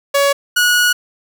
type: tone pair in turn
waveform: sawtooth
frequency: 562 / 1458.5 Hz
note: C#5 / F#6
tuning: +24 / -25 cents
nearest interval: octave + perfect fourth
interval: 1651 cents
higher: second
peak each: -7 dBFS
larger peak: neither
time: 0.14-0.33 / 0.56-0.93 s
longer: second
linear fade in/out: 10 ms
effects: none